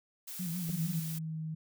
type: noise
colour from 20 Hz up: blue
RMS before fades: -43 dBFS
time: 0.27-1.19 s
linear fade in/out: 10 ms
type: tone with vibrato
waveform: sine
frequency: 173.2 Hz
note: F3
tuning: 14 cents flat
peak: -34 dBFS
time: 0.39-1 s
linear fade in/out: 10 ms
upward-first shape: sine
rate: 6.4 Hz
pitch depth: 110 cents each way
type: tone with pitch glide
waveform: sine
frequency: 160.7 to 158.12 Hz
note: E3 to D#3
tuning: -44 to +28 cents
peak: -35 dBFS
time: 0.69-1.55 s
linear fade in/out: 10 ms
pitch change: -28 cents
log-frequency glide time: 1.12-1.39 s
type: clicks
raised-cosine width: 2 ms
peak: -36 dBFS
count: 2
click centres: 0.69 / 0.699 s
effects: none